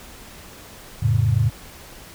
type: chord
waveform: sine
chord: F augmented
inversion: none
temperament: equal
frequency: 87.31 / 110 / 138.59 Hz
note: F2 / A2 / C#3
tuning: 0 / 0 / 0 cents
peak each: -23 / -17 / -22 dBFS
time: 1.02-1.5 s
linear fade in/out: 10 ms
effects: pink hiss -42 dBFS RMS until 2.14 s